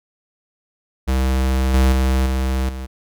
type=tone with level steps; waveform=square; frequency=65.3 Hz; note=C2; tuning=3 cents flat; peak=-16 / -12 / -15 / -18 / -27 dBFS; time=1.07-2.87 s; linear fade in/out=20 ms; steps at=1.74 / 1.92 / 2.26 / 2.69 s; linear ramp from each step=2 ms; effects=none